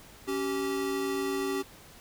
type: tone pair together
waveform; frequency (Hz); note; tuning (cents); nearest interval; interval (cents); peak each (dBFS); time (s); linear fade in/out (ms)
square; 278 / 386.6; C#4 / G4; +5 / -24; tritone; 571; -34 / -31; 0.27-1.63; 20
effects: pink hiss -52 dBFS RMS until 2 s